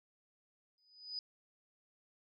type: tone with exponential growth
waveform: sine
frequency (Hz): 4978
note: D#8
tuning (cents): 0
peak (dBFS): -36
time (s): 0.78-1.19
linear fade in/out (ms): 1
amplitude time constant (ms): 88
effects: none